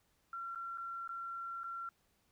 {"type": "tone with dropouts", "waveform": "sine", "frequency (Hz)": 1365, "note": "F6", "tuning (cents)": -40, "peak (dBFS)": -40, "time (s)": [0.33, 1.89], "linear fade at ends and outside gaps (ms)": 2, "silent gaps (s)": [[0.549, 0.557], [0.775, 0.781], [1.077, 1.091], [1.634, 1.641]], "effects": ["pink hiss -75 dBFS RMS until 2.31 s"]}